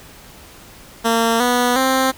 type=tone with pitch steps; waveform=10% pulse; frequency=228.9 / 245.3 / 262.9 Hz; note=A#3 / B3 / C4; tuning=-31 / -12 / +8 cents; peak=-6 dBFS; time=1.04-2.12 s; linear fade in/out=20 ms; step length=360 ms; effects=pink hiss -42 dBFS RMS until 2.17 s